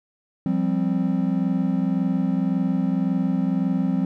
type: chord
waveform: triangle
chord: F suspended second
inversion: none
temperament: just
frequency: 174.61 / 196.44 / 261.9 Hz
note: F3 / G3 / C4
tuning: 0 / +4 / +2 cents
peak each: -22 dBFS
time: 0.46-4.05 s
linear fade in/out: 2 ms
effects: none